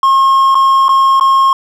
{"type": "tone with dropouts", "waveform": "triangle", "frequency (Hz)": 1077, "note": "C6", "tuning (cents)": 50, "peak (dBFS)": -4, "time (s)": [0.03, 1.53], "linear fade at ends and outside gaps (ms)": 2, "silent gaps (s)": [[0.546, 0.552], [0.883, 0.891], [1.198, 1.209]], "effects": []}